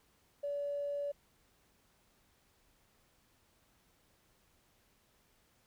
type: tone with tanh clipping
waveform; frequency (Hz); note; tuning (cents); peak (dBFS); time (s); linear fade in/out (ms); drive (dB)
triangle; 573; D5; -43; -34; 0.43-1.12; 10; 2
effects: pink hiss -71 dBFS RMS until 5.66 s